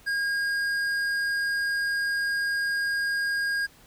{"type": "tone with tanh clipping", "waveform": "sine", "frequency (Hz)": 1625, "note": "G#6", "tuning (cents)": -38, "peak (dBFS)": -26, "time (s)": [0.06, 3.67], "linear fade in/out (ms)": 20, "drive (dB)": 11, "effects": ["pink hiss -55 dBFS RMS until 3.86 s"]}